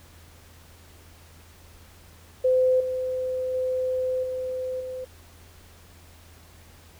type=tone with level steps; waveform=sine; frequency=512 Hz; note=C5; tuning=38 cents flat; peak=-17 / -25 / -23 / -27 / -31 dBFS; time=2.44-5.05 s; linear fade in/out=10 ms; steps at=2.8 / 3.54 / 4.23 / 4.8 s; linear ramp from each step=5 ms; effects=added 83 Hz sine -51 dBFS peak until 6.99 s + pink hiss -53 dBFS RMS until 6.99 s